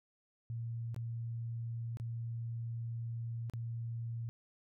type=tone with dropouts; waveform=sine; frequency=116 Hz; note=A#2; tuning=8 cents flat; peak=-37 dBFS; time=0.5-4.29 s; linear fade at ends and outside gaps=0 ms; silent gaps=0.945-0.963 / 1.971-1.999 / 3.498-3.536 s; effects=none